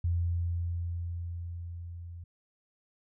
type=tone with level ramp; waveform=sine; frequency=85.9 Hz; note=F2; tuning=28 cents flat; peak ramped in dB=-25 to -41 dBFS; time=0.04-2.24 s; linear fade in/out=5 ms; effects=none